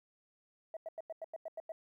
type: tone bursts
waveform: sine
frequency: 647 Hz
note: E5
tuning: 32 cents flat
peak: -38 dBFS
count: 9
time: 0.74-1.72 s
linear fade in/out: 2 ms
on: 28 ms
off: 91 ms
effects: tanh soft clip ceiling -35 dBFS + 13-bit